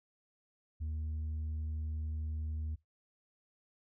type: tone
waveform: sine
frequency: 77.78 Hz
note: D#2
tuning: in tune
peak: -32 dBFS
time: 0.8-2.76 s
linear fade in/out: 20 ms
effects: noise-tail reverb RT60 0.2 s tail -23 dB re dry + tanh soft clip ceiling -34 dBFS